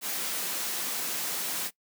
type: high-pass noise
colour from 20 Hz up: white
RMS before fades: -32 dBFS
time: 0.01-1.71 s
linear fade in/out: 50 ms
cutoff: 150 Hz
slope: 96 dB/octave
effects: noise-tail reverb RT60 0.1 s tail -21 dB re dry